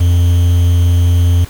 triangle tone with quantisation, 87.31 Hz, F2, in tune, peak -5 dBFS, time 0-1.45 s, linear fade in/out 10 ms, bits 5, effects pink hiss -36 dBFS RMS until 1.49 s

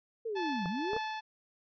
sine linear two-way sweep, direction down then up, 469.1 to 164.3 to 469.1 Hz, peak -33 dBFS, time 0.25-0.98 s, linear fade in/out 10 ms, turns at 0.67 s
sawtooth tone with tremolo, 869 Hz, A5, 22 cents flat, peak -29 dBFS, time 0.35-1.21 s, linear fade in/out 20 ms, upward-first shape triangle, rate 2 Hz, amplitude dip 45%
clicks, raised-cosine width 1 ms, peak -26 dBFS, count 3, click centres 0.658 / 0.933 / 0.965 s
effects resampled to 11025 Hz

